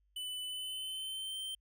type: tone with pitch glide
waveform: square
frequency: 2997 to 3117 Hz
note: F#7 to G7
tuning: +22 to -11 cents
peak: -39 dBFS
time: 0.16-1.55 s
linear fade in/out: 5 ms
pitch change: +67 cents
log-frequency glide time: 0.44-1.36 s
effects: added 50 Hz sine -70 dBFS peak until 1.6 s